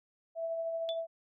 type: tone with tremolo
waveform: sine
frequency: 660 Hz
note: E5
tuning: 2 cents sharp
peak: -31 dBFS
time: 0.35-1.07 s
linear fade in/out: 50 ms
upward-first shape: triangle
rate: 13 Hz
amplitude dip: 35%
type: tone with exponential decay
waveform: sine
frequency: 3472 Hz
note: A7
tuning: 24 cents flat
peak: -33 dBFS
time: 0.89-1.01 s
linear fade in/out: 0 ms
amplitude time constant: 24 ms
effects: none